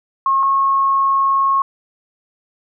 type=tone pair in turn; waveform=sine; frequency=1082 / 1090.2 Hz; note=C#6 / C#6; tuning=-42 / -29 cents; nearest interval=unison; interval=13 cents; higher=second; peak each=-12 dBFS; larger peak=neither; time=0.26-0.43 / 0.43-1.62 s; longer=second; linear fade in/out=2 ms; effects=none